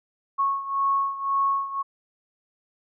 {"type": "beating tone pair", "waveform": "sine", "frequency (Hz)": [1100, 1101.9], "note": ["C#6", "C#6"], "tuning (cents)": [-14, -11], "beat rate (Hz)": 1.9, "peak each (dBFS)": [-23, -27], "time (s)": [0.38, 1.83], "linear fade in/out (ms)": 20, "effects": []}